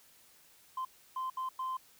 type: tone bursts at uneven times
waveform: sine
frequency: 1038 Hz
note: C6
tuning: 14 cents flat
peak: -32 dBFS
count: 4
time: 0.77-0.85 / 1.16-1.3 / 1.37-1.49 / 1.59-1.77 s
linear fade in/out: 5 ms
effects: tanh soft clip ceiling -31 dBFS + white hiss -62 dBFS RMS until 1.99 s